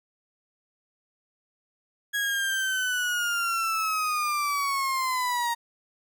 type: linear sweep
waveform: 35% pulse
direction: down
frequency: 1661.2 to 932.3 Hz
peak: -23 dBFS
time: 2.13-5.55 s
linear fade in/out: 20 ms
effects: none